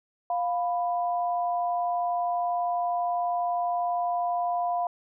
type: tone pair together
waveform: sine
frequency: 702.3 / 990 Hz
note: F5 / B5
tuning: +10 / +4 cents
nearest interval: tritone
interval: 594 cents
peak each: -25 / -32 dBFS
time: 0.3-4.87 s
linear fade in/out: 2 ms
effects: none